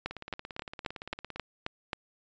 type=two click trains; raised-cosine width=0.3 ms; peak=-24 / -16 dBFS; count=23 / 8; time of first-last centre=0.11-1.36 / 0.06-1.932 s; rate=17.6 / 3.74 Hz; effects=resampled to 16000 Hz